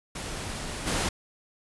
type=noise with level steps; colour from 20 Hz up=pink; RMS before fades=-35 / -27 dBFS; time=0.15-1.09 s; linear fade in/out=5 ms; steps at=0.86 s; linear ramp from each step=20 ms; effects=resampled to 24000 Hz